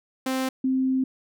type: tone pair in turn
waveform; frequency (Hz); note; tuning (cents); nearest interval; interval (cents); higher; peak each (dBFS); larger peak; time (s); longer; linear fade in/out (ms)
sawtooth / sine; 261.6 / 261.6; C4 / C4; 0 / 0; unison; 0; neither; -20; neither; 0.26-0.49 / 0.64-1.04; second; 5
effects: none